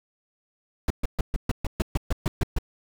brown noise bursts, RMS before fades -22 dBFS, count 12, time 0.88-2.586 s, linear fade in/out 2 ms, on 23 ms, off 130 ms, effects none

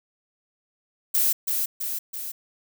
violet noise with echo, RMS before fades -21 dBFS, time 1.14-1.33 s, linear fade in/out 10 ms, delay 330 ms, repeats 3, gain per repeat -4 dB, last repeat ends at 2.32 s, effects none

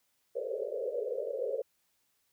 white band-pass noise, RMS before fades -35 dBFS, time 0.35-1.62 s, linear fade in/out 5 ms, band 410 to 580 Hz, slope 96 dB/octave, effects white hiss -75 dBFS RMS until 2.32 s

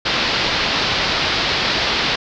white low-pass noise, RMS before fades -19 dBFS, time 0.05-2.16 s, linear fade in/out 10 ms, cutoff 4900 Hz, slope 48 dB/octave, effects none

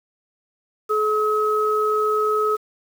sine tone pair together, 427.6 / 1279 Hz, A4 / D#6, -49 / +47 cents, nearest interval octave + perfect fifth, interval 1896 cents, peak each -20 dBFS, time 0.89-2.57 s, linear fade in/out 20 ms, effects 7-bit

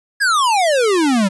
square exponential sweep, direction down, 1700 to 185 Hz, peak -13 dBFS, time 0.2-1.29 s, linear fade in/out 20 ms, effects resampled to 24000 Hz

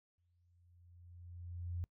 sine tone with exponential growth, 87.3 Hz, F2, in tune, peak -36 dBFS, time 0.18-1.84 s, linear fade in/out 0 ms, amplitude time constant 360 ms, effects noise-tail reverb RT60 0.1 s tail -24 dB re dry

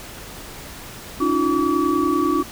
sine tone cluster, 283.5 / 313.6 / 354.3 / 1144 Hz, C#4 / D#4 / F4 / D6, +39 / +14 / +25 / -46 cents, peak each -22 dBFS, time 1.2-2.43 s, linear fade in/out 10 ms, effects pink hiss -37 dBFS RMS until 2.51 s

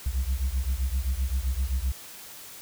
sine beating tone pair, 61.74 / 69.44 Hz, B1 / C#2, 0 / +4 cents, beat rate 7.7 Hz, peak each -25 / -26 dBFS, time 0.06-1.92 s, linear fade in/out 5 ms, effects tanh soft clip ceiling -21 dBFS + white hiss -44 dBFS RMS until 2.61 s

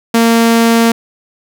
sawtooth tone, 230 Hz, A#3, 23 cents flat, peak -3 dBFS, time 0.14-0.92 s, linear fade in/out 5 ms, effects none

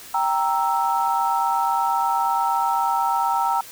sine chord, E diminished, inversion first, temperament equal, 784 / 932.3 / 1318.5 Hz, G5 / Bb5 / E6, 0 / 0 / 0 cents, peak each -23 / -21 / -25 dBFS, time 0.14-3.61 s, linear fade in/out 5 ms, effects white hiss -41 dBFS RMS until 3.71 s

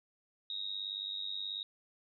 sine tone with amplitude modulation, 3759 Hz, A#7, 14 cents sharp, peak -33 dBFS, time 0.5-1.63 s, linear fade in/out 2 ms, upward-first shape sine, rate 98.5 Hz, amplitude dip 85%, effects none

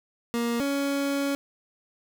30% pulse tone pair in turn, 235.3 / 279.8 Hz, A#3 / C#4, +16 / +16 cents, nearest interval minor third, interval 300 cents, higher second, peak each -22 dBFS, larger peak neither, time 0.34-0.6 / 0.6-1.35 s, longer second, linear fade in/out 0 ms, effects none

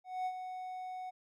triangle tone with ADSR envelope, 740 Hz, F#5, in tune, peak -30 dBFS, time 0.04-1.11 s, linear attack 220 ms, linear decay 58 ms, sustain -8 dB, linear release 20 ms, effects none

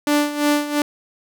sawtooth tone with tremolo, 293.7 Hz, D4, in tune, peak -10 dBFS, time 0.07-0.82 s, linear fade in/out 2 ms, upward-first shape sine, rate 2.9 Hz, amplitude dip 75%, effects none

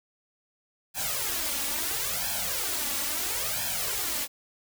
white noise with flanger, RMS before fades -30 dBFS, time 0.94-4.28 s, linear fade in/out 50 ms, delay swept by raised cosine 1.2 to 3.6 ms, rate 0.74 Hz, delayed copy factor +1, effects none

